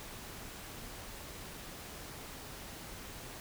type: silence
effects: pink hiss -47 dBFS RMS until 3.4 s